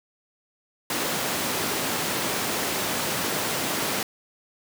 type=high-pass noise; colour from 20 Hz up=pink; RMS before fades=-27 dBFS; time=0.9-4.03 s; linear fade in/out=2 ms; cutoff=210 Hz; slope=12 dB/octave; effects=none